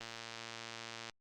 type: click train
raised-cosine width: 0.2 ms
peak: -27 dBFS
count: 126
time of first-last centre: 0.01-1.097 s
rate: 115 Hz
effects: Opus 32 kbps